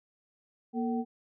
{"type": "tone cluster", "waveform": "sine", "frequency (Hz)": [236.9, 448.4, 763], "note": ["A#3", "A4", "G5"], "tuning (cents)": [28, 33, -47], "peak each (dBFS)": [-29, -37, -37], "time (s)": [0.73, 1.05], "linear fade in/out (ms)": 50, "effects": []}